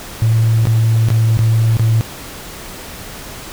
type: tone with dropouts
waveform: triangle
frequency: 112.4 Hz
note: A2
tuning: 37 cents sharp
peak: -6 dBFS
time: 0.22-2.01 s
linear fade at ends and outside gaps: 0 ms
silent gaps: 0.654-0.671 / 1.086-1.103 / 1.372-1.391 / 1.769-1.796 s
effects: tanh soft clip ceiling -6 dBFS + pink hiss -31 dBFS RMS until 3.52 s